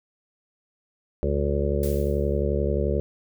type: harmonic tone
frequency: 71.4 Hz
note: D2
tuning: 48 cents flat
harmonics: 1 / 2 / 3 / 5 / 6 / 7 / 8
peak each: -25 / -30 / -31 / -30 / -29 / -31 / -31 dBFS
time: 1.23-3 s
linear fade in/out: 0 ms
type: noise with exponential decay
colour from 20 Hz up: blue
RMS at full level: -35 dBFS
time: 1.83-2.43 s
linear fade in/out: 2 ms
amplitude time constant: 130 ms
effects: none